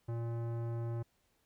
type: tone with tanh clipping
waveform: sine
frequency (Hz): 116.54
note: A#2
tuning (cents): 0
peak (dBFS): -37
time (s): 0.08-1.03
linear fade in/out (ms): 10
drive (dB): 17
effects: pink hiss -75 dBFS RMS until 1.45 s